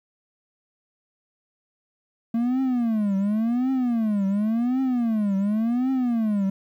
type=tone with vibrato; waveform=triangle; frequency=226.6 Hz; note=A#3; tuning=49 cents flat; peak=-18 dBFS; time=2.34-6.5 s; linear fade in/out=5 ms; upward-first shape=triangle; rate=0.91 Hz; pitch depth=290 cents each way; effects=10-bit